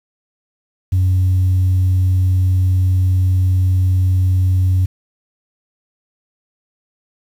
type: tone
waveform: sine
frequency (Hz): 92.5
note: F#2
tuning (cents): 0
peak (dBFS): -9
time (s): 0.92-4.86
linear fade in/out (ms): 10
effects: tanh soft clip ceiling -9 dBFS + 7-bit